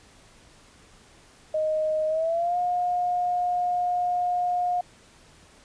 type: tone with pitch glide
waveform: sine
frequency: 622 to 714.5 Hz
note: D#5 to F5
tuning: -1 to +39 cents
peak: -22 dBFS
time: 1.54-4.81 s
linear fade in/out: 5 ms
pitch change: +240 cents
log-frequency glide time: 2.08-2.57 s
effects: pink hiss -54 dBFS RMS until 5.64 s + resampled to 22050 Hz